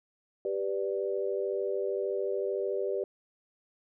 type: chord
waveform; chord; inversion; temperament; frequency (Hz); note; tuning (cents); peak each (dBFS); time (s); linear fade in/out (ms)
sine; G major; none; equal; 392 / 493.9 / 587.3; G4 / B4 / D5; 0 / 0 / 0; -31 / -34 / -35; 0.45-3.04; 2
effects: none